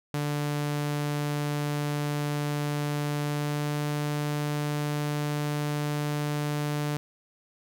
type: tone with pitch glide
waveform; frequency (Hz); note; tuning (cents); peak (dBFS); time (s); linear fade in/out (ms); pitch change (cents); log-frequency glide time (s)
sawtooth; 146.83 to 147.77; D3 to D3; 0 to +11; -23; 0.14-6.97; 0; +11; 3.23-3.79
effects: none